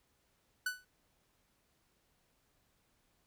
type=tone with exponential decay; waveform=45% pulse; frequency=1490 Hz; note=F#6; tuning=12 cents sharp; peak=-30 dBFS; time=0.66-0.85 s; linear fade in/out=5 ms; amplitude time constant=41 ms; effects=pink hiss -75 dBFS RMS until 3.26 s